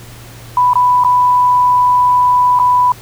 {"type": "tone with dropouts", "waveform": "sine", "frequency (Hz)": 991, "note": "B5", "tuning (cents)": 6, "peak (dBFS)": -7, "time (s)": [0.57, 2.92], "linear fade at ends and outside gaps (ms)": 2, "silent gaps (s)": [[0.734, 0.755], [1.038, 1.047], [2.59, 2.597]], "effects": ["added 117 Hz sine -34 dBFS peak until 3.01 s", "pink hiss -37 dBFS RMS until 3.01 s"]}